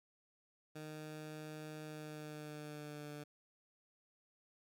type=tone with pitch glide; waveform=15% pulse; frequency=154 to 147.9 Hz; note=D#3 to D3; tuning=-17 to +13 cents; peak=-40 dBFS; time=0.75-3.24 s; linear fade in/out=10 ms; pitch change=-70 cents; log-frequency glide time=1.83-3.11 s; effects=none